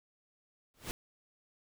pink noise with exponential growth, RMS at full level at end -35 dBFS, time 0.74-0.91 s, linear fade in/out 0 ms, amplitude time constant 36 ms, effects none

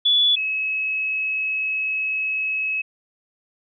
sine tone pair in turn, 3433 / 2572 Hz, A7 / E7, -43 / -43 cents, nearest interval perfect fourth, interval 500 cents, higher first, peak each -14 / -21 dBFS, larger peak first, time 0.05-0.36 / 0.36-2.82 s, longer second, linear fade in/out 10 ms, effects none

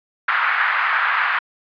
white band-pass noise, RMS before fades -19 dBFS, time 0.28-1.39 s, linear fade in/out 5 ms, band 1100 to 1800 Hz, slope 24 dB/octave, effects resampled to 11025 Hz

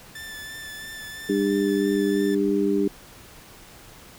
sawtooth tone with vibrato, 1760 Hz, A6, in tune, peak -32 dBFS, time 0.15-2.35 s, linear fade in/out 5 ms, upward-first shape sine, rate 3 Hz, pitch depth 19 cents each way
harmonic tone, 99.8 Hz, G2, 32 cents sharp, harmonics 2 / 3 / 4, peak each -25 / -23 / -23 dBFS, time 1.29-2.88 s, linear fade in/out 5 ms
effects pink hiss -47 dBFS RMS until 4.18 s

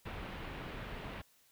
pink low-pass noise, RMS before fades -44 dBFS, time 0.05-1.22 s, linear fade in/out 10 ms, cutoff 3200 Hz, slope 24 dB/octave, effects white hiss -68 dBFS RMS until 1.51 s

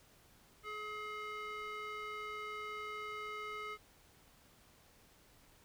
square tone with band-pass filter, 423.9 Hz, G#4, 35 cents sharp, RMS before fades -44 dBFS, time 0.63-3.78 s, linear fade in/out 50 ms, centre 1700 Hz, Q 2.4, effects pink hiss -65 dBFS RMS until 5.64 s

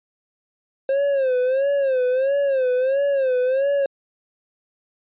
triangle tone with vibrato, 532 Hz, C5, 29 cents sharp, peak -15 dBFS, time 0.89-3.86 s, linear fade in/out 2 ms, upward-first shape sine, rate 1.5 Hz, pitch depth 110 cents each way, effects resampled to 8000 Hz

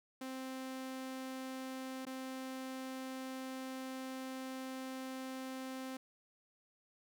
sawtooth tone with dropouts, 261.6 Hz, C4, in tune, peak -38 dBFS, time 0.21-5.97 s, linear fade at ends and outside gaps 5 ms, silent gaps 2.053-2.066 s, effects none

